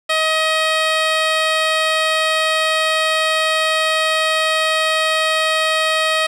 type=tone; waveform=10% pulse; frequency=632 Hz; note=D#5; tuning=27 cents sharp; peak=-6 dBFS; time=0.09-6.27 s; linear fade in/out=10 ms; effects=low-pass 8000 Hz 12 dB/octave + 7-bit